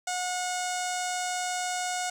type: tone with low-pass filter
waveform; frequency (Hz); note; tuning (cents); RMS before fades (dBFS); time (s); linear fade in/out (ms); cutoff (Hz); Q
sawtooth; 726; F#5; -33; -31; 0.07-2.1; 5; 7600; 4
effects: 9-bit